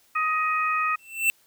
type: harmonic tone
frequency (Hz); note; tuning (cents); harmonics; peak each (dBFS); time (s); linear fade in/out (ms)
627; D#5; +13; 2 / 3 / 4; -23 / -31 / -28; 0.15-0.96; 10
type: tone with exponential growth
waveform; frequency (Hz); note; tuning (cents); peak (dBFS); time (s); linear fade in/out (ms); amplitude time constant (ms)
square; 2678; E7; +27; -16; 0.99-1.3; 0; 67
effects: white hiss -61 dBFS RMS until 1.46 s